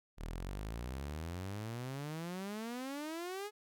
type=exponential sweep; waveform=sawtooth; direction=up; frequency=37.42 to 426.4 Hz; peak=-36 dBFS; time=0.17-3.51 s; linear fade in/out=50 ms; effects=none